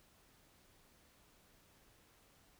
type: silence
effects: pink hiss -68 dBFS RMS until 2.59 s